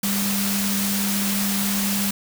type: tone in noise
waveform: sine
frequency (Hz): 199.7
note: G3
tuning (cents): +32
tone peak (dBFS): -23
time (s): 0.03-2.11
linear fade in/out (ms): 5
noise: white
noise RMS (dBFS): -25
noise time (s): 0.03-2.11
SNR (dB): -1
effects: none